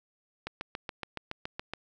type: click train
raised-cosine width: 0.3 ms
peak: -19 dBFS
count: 10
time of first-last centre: 0.47-1.736 s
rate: 7.11 Hz
effects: none